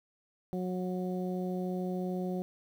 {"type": "harmonic tone", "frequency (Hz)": 182.7, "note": "F#3", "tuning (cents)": -22, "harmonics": [1, 2, 3, 4], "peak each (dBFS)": [-33, -37, -42, -44], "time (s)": [0.53, 2.42], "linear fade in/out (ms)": 0, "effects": ["10-bit"]}